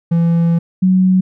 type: tone pair in turn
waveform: triangle / sine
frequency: 168.2 / 186.04 Hz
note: E3 / F#3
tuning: +35 / +10 cents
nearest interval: major second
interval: 175 cents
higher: second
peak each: -8 dBFS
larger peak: neither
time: 0.11-0.59 / 0.82-1.21 s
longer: first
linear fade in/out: 10 ms
effects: none